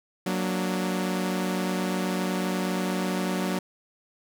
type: chord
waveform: sawtooth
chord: Gb augmented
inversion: none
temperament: equal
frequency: 185 / 233.1 / 293.7 Hz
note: Gb3 / Bb3 / D4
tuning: 0 / 0 / 0 cents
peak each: -23 / -29 / -29 dBFS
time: 0.26-3.59 s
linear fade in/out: 5 ms
effects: none